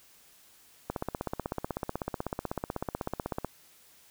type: click train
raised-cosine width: 1 ms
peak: -17 dBFS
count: 42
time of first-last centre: 0.9-3.447 s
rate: 16.1 Hz
effects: white hiss -59 dBFS RMS until 4.1 s